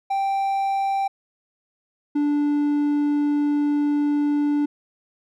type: tone pair in turn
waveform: triangle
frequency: 784 / 292.2 Hz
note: G5 / D4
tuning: 0 / -9 cents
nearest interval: octave + perfect fourth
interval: 1709 cents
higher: first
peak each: -18 / -16 dBFS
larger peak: second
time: 0.1-1.08 / 2.15-4.66 s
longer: second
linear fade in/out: 10 ms
effects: none